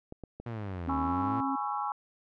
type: clicks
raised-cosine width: 2 ms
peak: -28 dBFS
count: 3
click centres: 0.124 / 0.237 / 0.4 s
type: exponential two-way sweep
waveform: sawtooth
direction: down then up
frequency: 121.2 to 74.7 to 117.9 Hz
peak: -31 dBFS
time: 0.46-1.41 s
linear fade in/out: 5 ms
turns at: 0.97 s
type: tone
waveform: sine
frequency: 270.2 Hz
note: C#4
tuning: 44 cents flat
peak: -31 dBFS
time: 0.87-1.56 s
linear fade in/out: 10 ms
type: chord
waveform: sine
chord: C# minor seventh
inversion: second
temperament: just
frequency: 831.5 / 997.9 / 1108.7 / 1330.5 Hz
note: G#5 / B5 / C#6 / E6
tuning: +2 / +18 / 0 / +16 cents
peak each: -33 / -38 / -35 / -37 dBFS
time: 0.89-1.92 s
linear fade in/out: 2 ms
effects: low-pass 2000 Hz 12 dB/octave